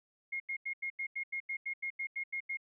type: tone bursts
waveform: sine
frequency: 2146 Hz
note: C7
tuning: 43 cents sharp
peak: -34 dBFS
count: 14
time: 0.32-2.572 s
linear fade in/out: 10 ms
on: 81 ms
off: 86 ms
effects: none